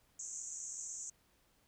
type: band-pass noise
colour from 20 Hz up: pink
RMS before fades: -45 dBFS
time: 0.19-1.1 s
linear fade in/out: 5 ms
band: 6200 to 7700 Hz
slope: 96 dB/octave
effects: pink hiss -72 dBFS RMS until 1.67 s